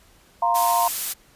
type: chord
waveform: sine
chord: F suspended fourth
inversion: none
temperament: equal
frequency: 698.5 / 932.3 / 1046.5 Hz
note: F5 / Bb5 / C6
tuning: 0 / 0 / 0 cents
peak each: -22 / -20 / -24 dBFS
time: 0.42-0.88 s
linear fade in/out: 5 ms
type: noise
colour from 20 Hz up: blue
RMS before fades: -25 dBFS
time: 0.54-1.14 s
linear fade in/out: 20 ms
effects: pink hiss -55 dBFS RMS until 1.35 s + resampled to 32000 Hz